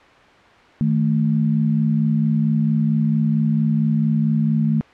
sine tone pair together, 155.56 / 220 Hz, D#3 / A3, 0 / 0 cents, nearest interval tritone, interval 600 cents, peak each -18 dBFS, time 0.81-4.81 s, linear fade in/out 0 ms, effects white hiss -47 dBFS RMS until 4.93 s + low-pass 2000 Hz 12 dB/octave

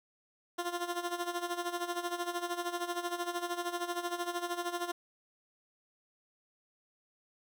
15% pulse tone with tremolo, 349.2 Hz, F4, in tune, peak -25 dBFS, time 0.58-4.92 s, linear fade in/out 10 ms, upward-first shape sine, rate 13 Hz, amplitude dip 75%, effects none

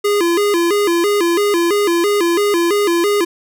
square tone with vibrato, 374.3 Hz, F#4, 20 cents sharp, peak -13 dBFS, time 0.04-3.25 s, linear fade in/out 10 ms, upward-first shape square, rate 3 Hz, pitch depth 160 cents each way, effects none

